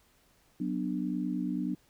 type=chord; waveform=sine; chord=B minor; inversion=second; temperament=just; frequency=185.21 / 246.9 / 296.3 Hz; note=F#3 / B3 / D4; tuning=+2 / 0 / +15 cents; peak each=-34 dBFS; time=0.6-1.75 s; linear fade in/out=5 ms; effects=pink hiss -66 dBFS RMS until 1.89 s